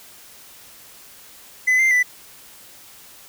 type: tone with pitch steps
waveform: triangle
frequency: 2015 / 2088 / 1986 Hz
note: B6 / C7 / B6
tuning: +34 / -4 / +9 cents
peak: -12 dBFS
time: 1.67-2.03 s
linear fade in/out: 10 ms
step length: 120 ms
effects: white hiss -45 dBFS RMS until 3.28 s